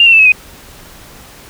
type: tone with pitch steps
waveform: sine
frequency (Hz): 2794 / 2718 / 2643 / 2571 / 2501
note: F7 / F7 / E7 / E7 / D#7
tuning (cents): 0 / -48 / +4 / -44 / +8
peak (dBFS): -3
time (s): 0-0.32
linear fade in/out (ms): 2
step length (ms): 64
effects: pink hiss -37 dBFS RMS until 1.49 s